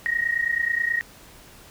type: tone pair together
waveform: sine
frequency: 1864.7 / 1894 Hz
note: A#6 / A#6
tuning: 0 / +27 cents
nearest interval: unison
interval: 27 cents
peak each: -24 dBFS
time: 0.06-1.01 s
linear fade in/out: 0 ms
effects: pink hiss -48 dBFS RMS until 1.7 s